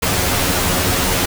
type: noise with comb filter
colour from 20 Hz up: pink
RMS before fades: -17 dBFS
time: 0.02-1.26 s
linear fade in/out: 10 ms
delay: 11 ms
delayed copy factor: +0.95
effects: none